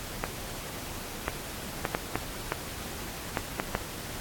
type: clicks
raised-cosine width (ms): 0.5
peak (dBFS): -11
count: 9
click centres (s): 0.239 / 1.281 / 1.852 / 1.949 / 2.156 / 2.521 / 3.372 / 3.599 / 3.751
effects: pink hiss -39 dBFS RMS until 4.2 s + AAC 64 kbps